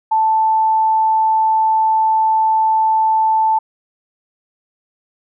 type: tone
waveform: sine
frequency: 880 Hz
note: A5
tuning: in tune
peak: -11 dBFS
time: 0.11-3.59 s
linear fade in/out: 10 ms
effects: none